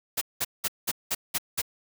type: noise bursts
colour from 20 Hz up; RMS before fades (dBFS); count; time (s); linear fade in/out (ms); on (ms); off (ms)
white; -27; 7; 0.17-1.618; 10; 44; 190
effects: none